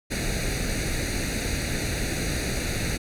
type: noise with comb filter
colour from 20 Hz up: pink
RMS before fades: -27 dBFS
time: 0.1-2.98 s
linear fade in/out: 20 ms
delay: 0.47 ms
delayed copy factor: +0.8
effects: low-pass 11000 Hz 12 dB/octave